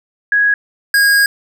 sine / square tone pair in turn, 1661.2 / 1635.5 Hz, G#6 / G#6, 0 / -27 cents, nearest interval unison, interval 27 cents, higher first, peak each -9 dBFS, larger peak neither, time 0.32-0.54 / 0.94-1.26 s, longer second, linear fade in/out 2 ms, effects none

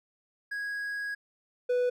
triangle tone pair in turn, 1654 / 494.2 Hz, G#6 / B4, -8 / +1 cents, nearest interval octave + major sixth, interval 2091 cents, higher first, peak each -30 / -22 dBFS, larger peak second, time 0.51-1.15 / 1.69-1.9 s, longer first, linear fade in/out 10 ms, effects none

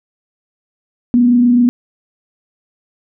sine tone with frequency modulation, 243.1 Hz, B3, 27 cents flat, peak -7 dBFS, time 1.14-1.69 s, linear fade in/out 0 ms, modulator 27.7 Hz, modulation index 0.3, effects none

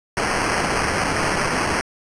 white noise with sample-and-hold, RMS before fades -21 dBFS, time 0.17-1.81 s, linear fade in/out 0 ms, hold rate 3675 Hz, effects resampled to 22050 Hz

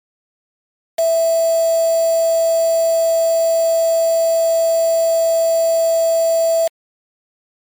sine tone with quantisation, 659.3 Hz, E5, in tune, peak -12 dBFS, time 0.98-6.68 s, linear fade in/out 10 ms, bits 4, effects MP3 96 kbps

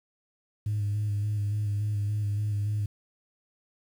sine tone with vibrato, 103.83 Hz, G#2, in tune, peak -24 dBFS, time 0.66-2.86 s, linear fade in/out 5 ms, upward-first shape square, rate 3.5 Hz, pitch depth 25 cents each way, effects tanh soft clip ceiling -23 dBFS + 9-bit

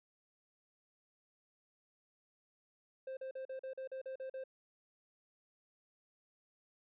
triangle tone bursts, 526 Hz, C5, 9 cents sharp, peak -39 dBFS, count 10, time 3.07-4.439 s, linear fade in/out 5 ms, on 100 ms, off 41 ms, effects resampled to 8000 Hz

